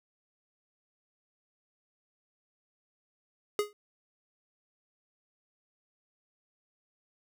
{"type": "tone with exponential decay", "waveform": "square", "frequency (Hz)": 415.5, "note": "G#4", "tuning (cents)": 1, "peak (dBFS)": -23, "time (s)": [3.59, 3.73], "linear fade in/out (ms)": 1, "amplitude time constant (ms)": 30, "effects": []}